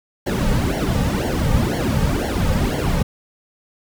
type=noise with flanger; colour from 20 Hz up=brown; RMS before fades=-19 dBFS; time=0.26-3.03 s; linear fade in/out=10 ms; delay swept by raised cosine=0.79 to 2.99 ms; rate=2 Hz; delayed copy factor=-1; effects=none